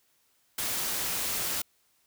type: noise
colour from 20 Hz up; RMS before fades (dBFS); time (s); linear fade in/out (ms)
white; -31; 0.58-1.62; 5
effects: white hiss -69 dBFS RMS until 2.06 s